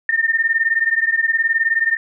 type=beating tone pair; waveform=sine; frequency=1808 / 1827 Hz; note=A6 / A#6; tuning=+47 / -35 cents; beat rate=19 Hz; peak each=-17 / -18 dBFS; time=0.09-1.97 s; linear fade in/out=2 ms; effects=none